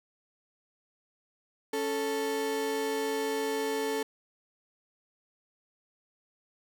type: tone pair together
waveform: 35% pulse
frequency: 277.2 / 440 Hz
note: C#4 / A4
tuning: 0 / 0 cents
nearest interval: minor sixth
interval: 800 cents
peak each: -34 / -28 dBFS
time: 1.73-4.03 s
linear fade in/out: 5 ms
effects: none